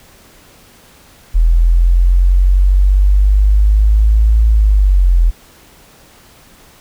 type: linear two-way sweep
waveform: sine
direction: up then down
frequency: 40.93 to 55 to 40.93 Hz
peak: -6 dBFS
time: 1.34-5.31 s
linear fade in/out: 20 ms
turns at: 4.47 s
effects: pink hiss -44 dBFS RMS until 6.8 s